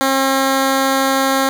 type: tone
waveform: 10% pulse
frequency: 268.7 Hz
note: C4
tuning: 46 cents sharp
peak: -5 dBFS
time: 0.01-1.49 s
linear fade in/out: 0 ms
effects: none